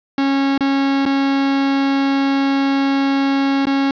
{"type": "tone with dropouts", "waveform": "45% pulse", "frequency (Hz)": 274.5, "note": "C#4", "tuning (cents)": -17, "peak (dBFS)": -14, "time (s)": [0.18, 3.91], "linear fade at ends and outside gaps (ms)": 2, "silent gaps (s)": [[0.578, 0.607], [1.054, 1.061], [3.655, 3.669]], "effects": ["resampled to 11025 Hz", "9-bit"]}